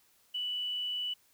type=tone with quantisation; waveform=sine; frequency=2965 Hz; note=F#7; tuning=3 cents sharp; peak=-32 dBFS; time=0.34-1.14 s; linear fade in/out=10 ms; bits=10; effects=white hiss -67 dBFS RMS until 1.33 s